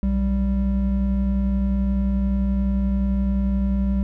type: tone pair together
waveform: triangle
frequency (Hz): 61.5 / 196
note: B1 / G3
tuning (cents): -7 / 0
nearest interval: octave + minor sixth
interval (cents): 2007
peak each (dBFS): -19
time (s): 0.03-4.03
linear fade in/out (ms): 0
effects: none

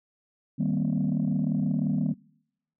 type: chord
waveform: sine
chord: C minor seventh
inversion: first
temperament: equal with one note detuned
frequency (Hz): 155.56 / 196 / 233.1 / 258.8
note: Eb3 / G3 / Bb3 / C4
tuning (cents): 0 / 0 / 0 / -19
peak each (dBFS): -27 / -27 / -28 / -30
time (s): 0.58-2.14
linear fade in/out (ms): 20
effects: noise-tail reverb RT60 0.8 s tail -26 dB re dry + tanh soft clip ceiling -18 dBFS

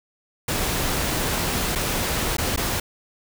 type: noise with dropouts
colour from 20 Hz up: pink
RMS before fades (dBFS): -24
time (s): 0.48-2.8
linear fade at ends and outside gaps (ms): 5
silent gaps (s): 1.752-1.756 / 2.369-2.382 / 2.562-2.574
effects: none

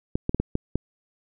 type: clicks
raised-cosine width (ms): 3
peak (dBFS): -10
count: 6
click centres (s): 0.155 / 0.294 / 0.346 / 0.4 / 0.554 / 0.756
effects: none

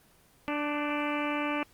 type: harmonic tone with a mistuned harmonic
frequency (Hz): 293.7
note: D4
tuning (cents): 0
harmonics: 1 / 2 / 3 / 4 / 5 / 6 / 7 / 8 / 9 / 10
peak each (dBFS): -32 / -36 / -37 / -36 / -42 / -44 / -42 / -37 / -41 / -46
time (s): 0.48-1.63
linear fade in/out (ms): 0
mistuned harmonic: 5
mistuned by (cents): +44
effects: pink hiss -61 dBFS RMS until 1.73 s + Opus 24 kbps

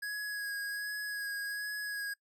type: tone with vibrato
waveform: square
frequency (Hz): 1661.2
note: G#6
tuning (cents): 0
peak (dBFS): -36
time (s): 0.02-2.14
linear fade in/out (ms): 10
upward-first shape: sine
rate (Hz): 1.3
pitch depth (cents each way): 20
effects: noise-tail reverb RT60 0.1 s tail -20 dB re dry

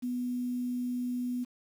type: tone with quantisation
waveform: sine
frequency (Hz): 246.9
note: B3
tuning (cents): 0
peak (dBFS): -30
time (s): 0.02-1.45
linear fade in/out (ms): 20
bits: 9
effects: none

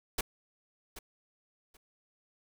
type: noise with echo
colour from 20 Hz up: pink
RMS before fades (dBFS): -31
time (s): 0.18-0.21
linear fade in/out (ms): 5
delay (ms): 780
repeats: 2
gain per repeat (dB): -14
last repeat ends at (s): 1.77
effects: none

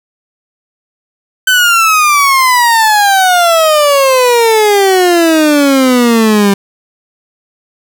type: exponential sweep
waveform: 30% pulse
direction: down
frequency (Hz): 1535 to 196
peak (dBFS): -3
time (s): 1.47-6.54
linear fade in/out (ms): 5
effects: none

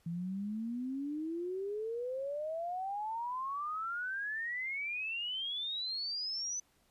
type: exponential sweep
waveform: sine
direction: up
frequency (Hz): 164.81 to 6090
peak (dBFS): -35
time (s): 0.06-6.6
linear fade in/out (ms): 5
effects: pink hiss -71 dBFS RMS until 6.9 s + resampled to 32000 Hz

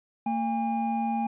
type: tone pair together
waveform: triangle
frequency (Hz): 227.7 / 811.4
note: A#3 / G#5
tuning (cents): -40 / -41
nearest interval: octave + minor seventh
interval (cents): 2199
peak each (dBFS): -26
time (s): 0.26-1.27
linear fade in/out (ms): 5
effects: resampled to 8000 Hz

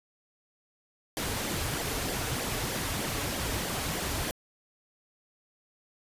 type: noise with flanger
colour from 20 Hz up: pink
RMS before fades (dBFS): -32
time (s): 1.17-4.31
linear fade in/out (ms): 0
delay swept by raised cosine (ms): 0.74 to 5.84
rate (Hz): 3.2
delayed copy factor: -0.6
effects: resampled to 32000 Hz

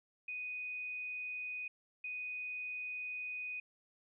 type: tone bursts at uneven times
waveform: sine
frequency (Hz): 2489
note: D#7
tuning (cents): 0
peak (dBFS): -39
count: 2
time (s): 0.28-1.68 / 2.04-3.6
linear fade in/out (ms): 5
effects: none

